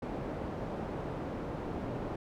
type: low-pass noise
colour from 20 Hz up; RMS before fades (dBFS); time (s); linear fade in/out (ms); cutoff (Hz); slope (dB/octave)
white; -38; 0.02-2.16; 5; 520; 12
effects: none